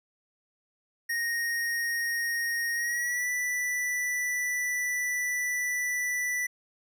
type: tone with pitch glide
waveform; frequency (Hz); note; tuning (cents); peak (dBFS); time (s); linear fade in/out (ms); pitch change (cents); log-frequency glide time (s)
square; 1864.7 to 1974.4; A#6 to B6; 0 to -1; -28; 1.09-6.47; 10; +99; 2.73-3.29
effects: none